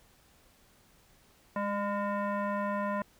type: tone with frequency modulation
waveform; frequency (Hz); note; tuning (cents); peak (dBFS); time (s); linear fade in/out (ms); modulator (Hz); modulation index
sine; 204.9; G#3; -23; -29; 1.56-3.02; 2; 811; 1.4
effects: pink hiss -63 dBFS RMS until 3.19 s